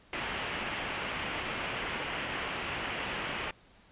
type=low-pass noise; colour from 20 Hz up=white; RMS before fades=-36 dBFS; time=0.13-3.51 s; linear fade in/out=2 ms; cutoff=3100 Hz; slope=48 dB/octave; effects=pink hiss -60 dBFS RMS until 3.91 s + resampled to 8000 Hz